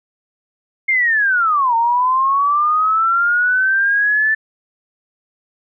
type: linear two-way sweep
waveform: sine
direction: down then up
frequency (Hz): 2148 to 909 to 1766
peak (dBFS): -12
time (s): 0.88-4.35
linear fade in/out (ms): 10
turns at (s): 1.75
effects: none